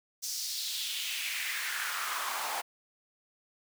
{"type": "noise with high-pass filter sweep", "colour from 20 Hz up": "pink", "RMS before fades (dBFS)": -35, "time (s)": [0.22, 2.62], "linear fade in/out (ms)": 20, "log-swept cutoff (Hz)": [5800, 780], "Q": 2.8, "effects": []}